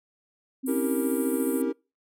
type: tone with vibrato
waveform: sine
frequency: 263 Hz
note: C4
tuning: 9 cents sharp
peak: -27 dBFS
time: 0.63-1.7 s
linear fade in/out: 20 ms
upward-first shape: square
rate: 15 Hz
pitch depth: 12 cents each way
type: band-pass noise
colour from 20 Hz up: pink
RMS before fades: -39 dBFS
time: 0.66-1.62 s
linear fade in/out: 5 ms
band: 8100 to 15000 Hz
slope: 96 dB/octave
type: chord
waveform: triangle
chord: C# diminished seventh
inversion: none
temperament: equal with one note detuned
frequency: 277.2 / 322.1 / 392 / 466.2 Hz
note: C#4 / E4 / G4 / Bb4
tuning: 0 / -40 / 0 / 0 cents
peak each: -30 / -28 / -30 / -29 dBFS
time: 0.67-1.73 s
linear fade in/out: 20 ms
effects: noise-tail reverb RT60 0.3 s tail -26 dB re dry